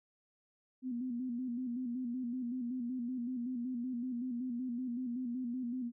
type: tone with vibrato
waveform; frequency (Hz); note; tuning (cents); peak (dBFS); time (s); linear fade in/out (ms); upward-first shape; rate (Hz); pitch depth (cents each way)
sine; 246.9; B3; 0; -35; 0.82-5.92; 50; square; 5.3; 66
effects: none